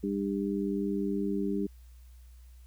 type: harmonic tone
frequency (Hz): 99.7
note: G2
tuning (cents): +30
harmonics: 2 / 3 / 4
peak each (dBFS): -31 / -33 / -34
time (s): 0.03-1.67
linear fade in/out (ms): 10
effects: added 61 Hz sine -49 dBFS peak until 2.66 s + white hiss -67 dBFS RMS until 2.66 s